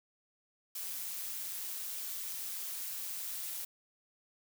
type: noise with amplitude modulation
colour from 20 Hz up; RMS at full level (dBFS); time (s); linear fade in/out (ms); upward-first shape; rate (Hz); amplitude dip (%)
blue; -38; 0.75-3.65; 5; sine; 186; 50
effects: none